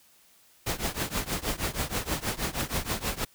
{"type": "noise with tremolo", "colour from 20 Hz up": "pink", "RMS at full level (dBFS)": -27, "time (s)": [0.66, 3.25], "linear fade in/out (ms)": 10, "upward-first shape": "triangle", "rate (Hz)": 6.3, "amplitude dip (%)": 95, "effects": ["white hiss -60 dBFS RMS until 3.34 s"]}